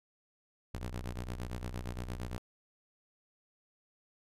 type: ring-modulated tone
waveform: sawtooth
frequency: 61.3 Hz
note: B1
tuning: 12 cents flat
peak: -31 dBFS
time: 0.74-2.38 s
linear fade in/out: 0 ms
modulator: 26.3 Hz
effects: resampled to 32000 Hz